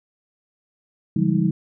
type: tone cluster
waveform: sine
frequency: 142.5 / 172.4 / 188.8 / 203 / 317.5 Hz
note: C#3 / F3 / F#3 / G#3 / D#4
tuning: +48 / -22 / +35 / -39 / +35 cents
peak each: -24 / -20 / -28 / -22 / -25 dBFS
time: 1.16-1.51 s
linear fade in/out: 5 ms
effects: none